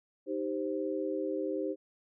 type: chord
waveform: sine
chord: C minor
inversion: first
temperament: equal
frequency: 311.1 / 392 / 523.3 Hz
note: Eb4 / G4 / C5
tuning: 0 / 0 / 0 cents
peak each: -35 / -35 / -36 dBFS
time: 0.26-1.76 s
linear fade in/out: 50 ms
effects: none